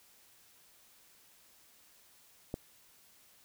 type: click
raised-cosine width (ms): 2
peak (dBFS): -22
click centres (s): 2.541
effects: white hiss -63 dBFS RMS until 3.44 s